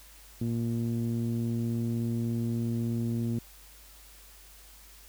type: tone with low-pass filter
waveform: sawtooth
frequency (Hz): 116.54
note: A#2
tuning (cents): 0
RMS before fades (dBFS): -30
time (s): 0.41-3.39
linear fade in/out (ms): 5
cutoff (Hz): 270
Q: 2.5
effects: added 50 Hz sine -54 dBFS peak until 5.08 s + white hiss -54 dBFS RMS until 5.08 s